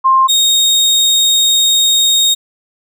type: tone pair in turn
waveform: sine / 30% pulse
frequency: 1057 / 3722 Hz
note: C6 / A#7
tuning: +17 / -3 cents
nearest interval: octave + minor seventh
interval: 2180 cents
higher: second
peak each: -6 dBFS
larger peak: neither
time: 0.04-0.28 / 0.28-2.35 s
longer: second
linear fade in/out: 20 ms
effects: none